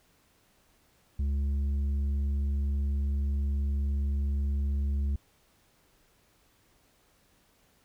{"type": "tone with tanh clipping", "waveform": "sine", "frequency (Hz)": 70.3, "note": "C#2", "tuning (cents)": 25, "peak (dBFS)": -27, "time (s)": [1.19, 5.16], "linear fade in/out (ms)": 5, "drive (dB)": 6, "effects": ["pink hiss -66 dBFS RMS until 7.84 s"]}